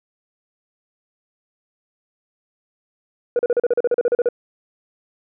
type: tone bursts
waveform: sine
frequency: 482.5 Hz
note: B4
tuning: 40 cents flat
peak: -11 dBFS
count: 14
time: 3.36-4.288 s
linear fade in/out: 2 ms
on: 31 ms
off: 38 ms
effects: tanh soft clip ceiling -12 dBFS